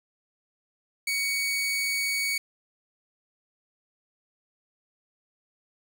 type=tone; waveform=sawtooth; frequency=2241 Hz; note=C#7; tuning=18 cents sharp; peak=-22 dBFS; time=1.07-2.38 s; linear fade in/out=5 ms; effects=8-bit